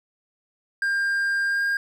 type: tone with pitch glide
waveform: triangle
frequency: 1600 to 1613 Hz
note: G6 to G6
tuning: +35 to +49 cents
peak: -19 dBFS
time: 0.82-1.77 s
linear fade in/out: 2 ms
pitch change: +14 cents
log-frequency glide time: 1.45-1.63 s
effects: none